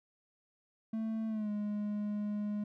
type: tone with pitch glide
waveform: triangle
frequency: 221.7 to 208.1 Hz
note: A3 to G#3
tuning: +13 to +4 cents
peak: -31 dBFS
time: 0.93-2.64 s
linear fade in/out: 5 ms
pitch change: -109 cents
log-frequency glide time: 1.28-1.5 s
effects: none